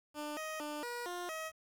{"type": "tone with pitch steps", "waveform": "15% pulse", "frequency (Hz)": [298, 627, 297.9, 481.3, 353.9, 636], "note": ["D4", "D#5", "D4", "B4", "F4", "D#5"], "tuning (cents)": [25, 13, 25, -45, 23, 38], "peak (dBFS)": -33, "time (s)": [0.14, 1.52], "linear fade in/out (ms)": 50, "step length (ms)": 230, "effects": ["11-bit"]}